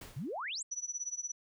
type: noise with exponential decay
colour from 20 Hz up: pink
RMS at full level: -46 dBFS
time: 0.01-0.47 s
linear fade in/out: 5 ms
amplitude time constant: 100 ms
type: exponential sweep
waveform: sine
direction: up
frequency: 111.9 to 8520 Hz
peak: -36 dBFS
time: 0.16-0.63 s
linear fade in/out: 10 ms
type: tone with tremolo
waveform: sine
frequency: 5920 Hz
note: F#8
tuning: in tune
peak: -33 dBFS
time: 0.71-1.32 s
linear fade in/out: 10 ms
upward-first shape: sine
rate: 17 Hz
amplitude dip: 90%
effects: none